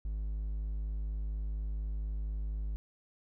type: tone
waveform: triangle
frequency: 52.1 Hz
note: G#1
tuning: 6 cents sharp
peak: -31 dBFS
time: 0.05-2.76 s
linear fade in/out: 0 ms
effects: none